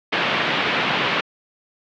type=band-pass noise; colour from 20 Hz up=white; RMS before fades=-21 dBFS; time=0.12-1.21 s; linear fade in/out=10 ms; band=130 to 3200 Hz; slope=24 dB/octave; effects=low-pass 5000 Hz 12 dB/octave